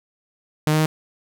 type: tone with pitch steps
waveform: sawtooth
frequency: 152.9 / 155.2 / 156.4 Hz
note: D#3 / D#3 / D#3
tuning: -30 / -4 / +9 cents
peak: -12 dBFS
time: 0.67-0.859 s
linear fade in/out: 0 ms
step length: 63 ms
effects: none